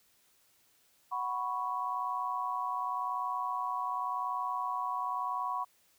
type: chord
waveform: sine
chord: F# suspended fourth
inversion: none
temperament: equal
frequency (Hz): 740 / 987.8 / 1108.7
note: F#5 / B5 / C#6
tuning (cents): 0 / 0 / 0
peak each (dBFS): -39 / -35 / -35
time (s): 1.11-5.65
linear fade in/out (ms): 20
effects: white hiss -68 dBFS RMS until 5.98 s